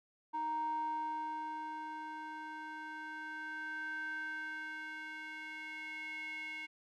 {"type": "tone with band-pass filter sweep", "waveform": "square", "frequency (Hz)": 311.1, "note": "D#4", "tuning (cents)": 0, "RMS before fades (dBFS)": -42, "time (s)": [0.33, 6.67], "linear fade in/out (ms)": 20, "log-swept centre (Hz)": [890, 2300], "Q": 6.3, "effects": []}